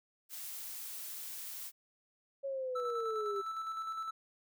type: noise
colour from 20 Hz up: blue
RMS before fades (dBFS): -44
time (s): 0.29-1.72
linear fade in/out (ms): 50
type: linear sweep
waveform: sine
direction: down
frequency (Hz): 554.4 to 392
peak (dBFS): -35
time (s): 2.43-3.42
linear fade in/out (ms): 20
type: tone with tremolo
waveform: triangle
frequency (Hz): 1318.5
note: E6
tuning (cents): 0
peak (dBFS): -34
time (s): 2.75-4.11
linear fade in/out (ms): 10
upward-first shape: square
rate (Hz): 9.8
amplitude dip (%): 35
effects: none